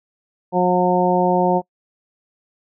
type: harmonic tone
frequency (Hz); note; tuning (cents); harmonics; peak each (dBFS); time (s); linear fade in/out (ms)
180; F#3; -47; 1 / 2 / 3 / 4 / 5; -20 / -20 / -20 / -20 / -20; 0.52-1.62; 50
effects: noise-tail reverb RT60 0.1 s tail -26 dB re dry